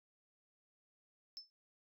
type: tone with exponential decay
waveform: sine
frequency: 5274 Hz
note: E8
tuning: in tune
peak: -40 dBFS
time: 1.37-1.5 s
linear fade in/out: 0 ms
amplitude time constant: 28 ms
effects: tanh soft clip ceiling -41 dBFS